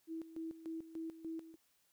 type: tone with tremolo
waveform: sine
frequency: 325.1 Hz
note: E4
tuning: 24 cents flat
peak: -40 dBFS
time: 0.07-1.56 s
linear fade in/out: 50 ms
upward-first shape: square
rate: 3.4 Hz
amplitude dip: 75%
effects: white hiss -75 dBFS RMS until 1.92 s